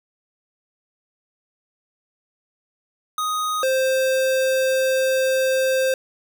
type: tone pair in turn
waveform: square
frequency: 1248 / 524.7 Hz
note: D#6 / C5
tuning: +5 / +5 cents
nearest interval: octave + minor third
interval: 1500 cents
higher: first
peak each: -22 / -18 dBFS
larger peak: second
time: 3.18-3.63 / 3.63-5.94 s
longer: second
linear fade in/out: 2 ms
effects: 10-bit